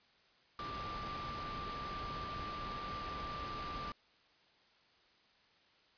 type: tone in noise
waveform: sine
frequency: 1181 Hz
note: D6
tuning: 9 cents sharp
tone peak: -42 dBFS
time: 0.59-3.92 s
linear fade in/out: 2 ms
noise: pink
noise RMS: -45 dBFS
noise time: 0.59-3.92 s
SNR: 0 dB
effects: white hiss -68 dBFS RMS until 5.97 s + resampled to 11025 Hz